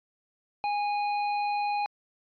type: tone with tanh clipping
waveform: sine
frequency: 824 Hz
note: G#5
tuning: 14 cents flat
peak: -28 dBFS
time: 0.64-1.86 s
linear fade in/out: 0 ms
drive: 14 dB
effects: resampled to 11025 Hz